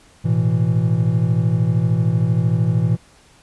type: chord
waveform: triangle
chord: A suspended second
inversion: none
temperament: equal with one note detuned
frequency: 110 / 123.04 / 164.81 Hz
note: A2 / B2 / E3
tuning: 0 / -6 / 0 cents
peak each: -17 dBFS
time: 0.24-2.97 s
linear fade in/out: 20 ms
effects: pink hiss -51 dBFS RMS until 3.42 s + resampled to 24000 Hz